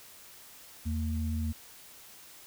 sine tone pair together, 81.2 / 227.7 Hz, E2 / A#3, -26 / -40 cents, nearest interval octave + tritone, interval 1786 cents, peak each -30 / -35 dBFS, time 0.85-1.53 s, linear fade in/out 20 ms, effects white hiss -52 dBFS RMS until 2.46 s

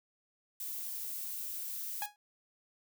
violet noise, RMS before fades -40 dBFS, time 0.6-2.06 s, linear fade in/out 2 ms
sawtooth tone with exponential decay, 830.6 Hz, G#5, in tune, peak -29 dBFS, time 2.02-2.16 s, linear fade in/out 1 ms, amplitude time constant 30 ms
effects none

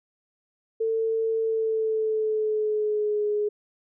sine tone with pitch glide, 447.9 to 417.9 Hz, A4 to G#4, +31 to +11 cents, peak -22 dBFS, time 0.8-3.49 s, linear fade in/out 10 ms, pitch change -120 cents, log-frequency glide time 1.4-3.25 s, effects none

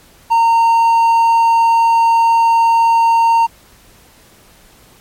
triangle tone, 919 Hz, A#5, 25 cents flat, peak -6 dBFS, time 0.3-3.47 s, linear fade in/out 20 ms, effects pink hiss -46 dBFS RMS until 5 s + MP3 64 kbps

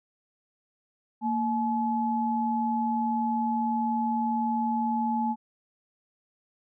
sine tone pair together, 230.4 / 855.9 Hz, A#3 / A5, -20 / -48 cents, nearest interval octave + major seventh, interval 2272 cents, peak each -27 dBFS, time 1.21-5.36 s, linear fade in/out 50 ms, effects none

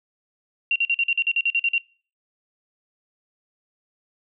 sine tone bursts, 2757 Hz, F7, 23 cents flat, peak -17 dBFS, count 12, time 0.71-1.781 s, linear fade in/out 2 ms, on 48 ms, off 45 ms, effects noise-tail reverb RT60 0.4 s tail -23 dB re dry

